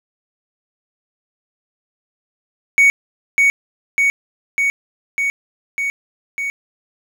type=tone with echo; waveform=triangle; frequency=2234 Hz; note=C#7; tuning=13 cents sharp; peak=-6 dBFS; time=2.78-2.9 s; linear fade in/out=0 ms; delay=600 ms; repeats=6; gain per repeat=-2 dB; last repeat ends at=6.5 s; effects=8-bit